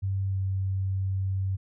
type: tone with pitch glide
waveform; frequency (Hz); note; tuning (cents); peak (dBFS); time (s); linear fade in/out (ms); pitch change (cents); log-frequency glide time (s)
sine; 96.9 to 95.79; G2 to G2; -20 to -39; -25; 0.02-1.57; 20; -19; 0.28-0.37
effects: none